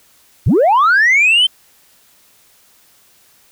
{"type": "linear sweep", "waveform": "sine", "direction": "up", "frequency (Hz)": [67, 3136], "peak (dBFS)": -6, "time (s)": [0.46, 1.47], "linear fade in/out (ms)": 10, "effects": ["tanh soft clip ceiling -6 dBFS", "white hiss -51 dBFS RMS until 3.51 s"]}